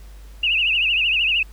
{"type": "tone with vibrato", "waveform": "sine", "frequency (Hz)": 2704, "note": "E7", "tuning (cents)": 43, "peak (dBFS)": -16, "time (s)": [0.43, 1.43], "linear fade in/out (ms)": 5, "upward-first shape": "triangle", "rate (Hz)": 13, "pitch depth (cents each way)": 160, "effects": ["added 50 Hz sine -38 dBFS peak until 1.52 s", "pink hiss -52 dBFS RMS until 1.52 s"]}